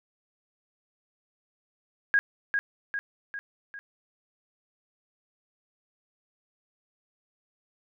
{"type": "tone with echo", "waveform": "sine", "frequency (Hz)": 1638, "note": "G#6", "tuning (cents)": -24, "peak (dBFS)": -18, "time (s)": [2.14, 2.19], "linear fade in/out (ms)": 0, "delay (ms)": 400, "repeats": 4, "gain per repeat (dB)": -5, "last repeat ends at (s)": 3.79, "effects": []}